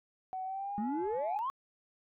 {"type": "tone with pitch glide", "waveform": "sine", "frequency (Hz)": [751, 852.8], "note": ["F#5", "G#5"], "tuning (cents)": [26, 46], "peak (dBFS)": -35, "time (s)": [0.33, 1.39], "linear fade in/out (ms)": 0, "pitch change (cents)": 220, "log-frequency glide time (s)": [0.44, 0.93]}
{"type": "exponential sweep", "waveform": "sine", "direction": "up", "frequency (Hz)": [202.1, 1123], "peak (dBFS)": -31, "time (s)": [0.78, 1.5], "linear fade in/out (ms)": 0}
{"effects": ["tanh soft clip ceiling -27 dBFS"]}